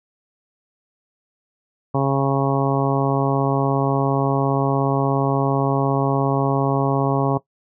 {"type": "harmonic tone", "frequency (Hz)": 137.2, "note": "C#3", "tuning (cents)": -17, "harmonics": [1, 2, 3, 4, 5, 6, 7, 8], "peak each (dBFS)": [-20, -23, -25, -26, -27, -28, -28, -29], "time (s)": [1.94, 7.38], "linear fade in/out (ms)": 10, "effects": ["noise-tail reverb RT60 0.1 s tail -17 dB re dry"]}